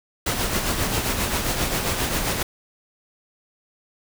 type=noise with tremolo; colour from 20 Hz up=pink; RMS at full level=-22 dBFS; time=0.26-2.43 s; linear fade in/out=5 ms; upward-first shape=sine; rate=7.5 Hz; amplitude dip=45%; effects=none